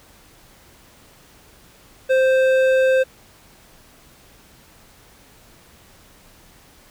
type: tone with hard clipping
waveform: triangle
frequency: 523 Hz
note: C5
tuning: 1 cent flat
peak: -15 dBFS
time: 2.09-3.04 s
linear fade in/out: 20 ms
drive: 14 dB
effects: pink hiss -50 dBFS RMS until 6.9 s